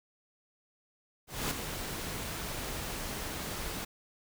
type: noise with ADSR envelope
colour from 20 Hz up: pink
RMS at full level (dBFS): -31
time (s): 1.27-3.85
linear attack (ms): 240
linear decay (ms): 5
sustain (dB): -7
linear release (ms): 8
effects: none